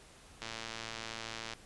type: click train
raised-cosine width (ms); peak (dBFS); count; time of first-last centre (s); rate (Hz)
0.2; -23; 127; 0.42-1.535; 113
effects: pink hiss -57 dBFS RMS until 1.65 s + resampled to 24000 Hz